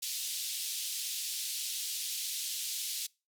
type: band-pass noise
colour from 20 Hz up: pink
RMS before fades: -37 dBFS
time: 0.02-3.07 s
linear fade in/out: 10 ms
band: 3300 to 15000 Hz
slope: 24 dB/octave
effects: noise-tail reverb RT60 0.3 s tail -25 dB re dry